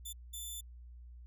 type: tone bursts at uneven times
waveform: 10% pulse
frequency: 3520 Hz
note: A7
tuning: in tune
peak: -34 dBFS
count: 2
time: 0.05-0.13 / 0.33-0.61 s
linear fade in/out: 10 ms
effects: added 60 Hz sine -49 dBFS peak until 1.26 s